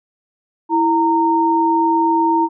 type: tone pair together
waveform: sine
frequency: 329.6 / 922.1 Hz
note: E4 / A#5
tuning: 0 / -19 cents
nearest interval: octave + tritone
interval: 1781 cents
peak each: -16 / -14 dBFS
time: 0.69-2.49 s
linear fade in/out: 50 ms
effects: none